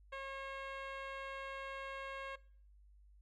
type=tone with low-pass filter; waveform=10% pulse; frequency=542 Hz; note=C#5; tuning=39 cents flat; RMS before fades=-45 dBFS; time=0.12-2.36 s; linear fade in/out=10 ms; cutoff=2700 Hz; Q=0.54; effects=noise-tail reverb RT60 0.5 s tail -20 dB re dry + added 50 Hz sine -60 dBFS peak until 3.21 s